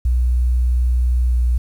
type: tone with pitch glide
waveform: sine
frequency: 61.4 to 60.59 Hz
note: B1 to B1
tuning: -9 to -32 cents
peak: -13 dBFS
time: 0.05-1.58 s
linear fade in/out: 5 ms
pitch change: -23 cents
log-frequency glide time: 1.29-1.34 s
effects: 8-bit